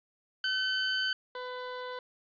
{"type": "tone pair in turn", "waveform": "20% pulse", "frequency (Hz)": [1524, 501], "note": ["G6", "B4"], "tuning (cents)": [-49, 25], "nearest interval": "octave + perfect fifth", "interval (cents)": 1926, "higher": "first", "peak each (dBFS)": [-23, -32], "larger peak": "first", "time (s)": [[0.44, 1.13], [1.35, 1.99]], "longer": "first", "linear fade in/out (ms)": 2, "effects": ["resampled to 11025 Hz", "10-bit"]}